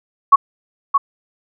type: tone with echo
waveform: sine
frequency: 1113 Hz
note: C#6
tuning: 7 cents sharp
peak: -3 dBFS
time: 0.32-0.36 s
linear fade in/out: 10 ms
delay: 620 ms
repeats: 1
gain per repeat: -6 dB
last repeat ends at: 0.98 s
effects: none